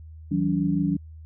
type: tone cluster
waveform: sine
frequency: 163.6 / 189.5 / 286 Hz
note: E3 / F#3 / D4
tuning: -13 / +42 / -46 cents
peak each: -25 dBFS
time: 0.31-0.97 s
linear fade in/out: 10 ms
effects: added 79 Hz sine -40 dBFS peak until 1.25 s